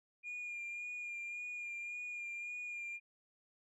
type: tone with vibrato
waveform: sine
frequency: 2420 Hz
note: D#7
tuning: 49 cents flat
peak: -39 dBFS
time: 0.23-3 s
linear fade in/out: 50 ms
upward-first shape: sine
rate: 1.8 Hz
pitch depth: 24 cents each way
effects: tanh soft clip ceiling -39 dBFS